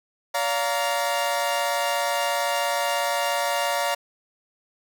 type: chord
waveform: sawtooth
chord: Bb major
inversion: first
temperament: equal with one note detuned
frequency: 572.6 / 698.5 / 932.3 Hz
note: D5 / F5 / Bb5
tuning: -44 / 0 / 0 cents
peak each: -23 dBFS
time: 0.34-3.95 s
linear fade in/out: 10 ms
effects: none